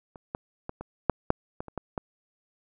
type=clicks; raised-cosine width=1 ms; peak=-30 / -17 / -20 / -23 / -6 / -6 / -20 / -27 / -18 / -16 dBFS; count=10; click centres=0.158 / 0.349 / 0.694 / 0.81 / 1.097 / 1.304 / 1.605 / 1.683 / 1.777 / 1.978 s; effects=none